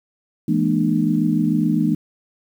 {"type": "tone cluster", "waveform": "sine", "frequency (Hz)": [166, 211.9, 238.9, 301.3], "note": ["E3", "G#3", "A#3", "D4"], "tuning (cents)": [12, 35, 43, 44], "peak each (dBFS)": -21, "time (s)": [0.48, 1.95], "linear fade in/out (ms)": 5, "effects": ["8-bit"]}